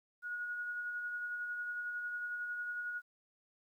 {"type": "tone with tremolo", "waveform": "sine", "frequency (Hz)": 1450, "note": "F#6", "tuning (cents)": -35, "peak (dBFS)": -36, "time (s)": [0.22, 3.02], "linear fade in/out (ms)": 50, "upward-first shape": "sine", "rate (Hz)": 11, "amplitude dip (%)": 30, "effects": ["12-bit"]}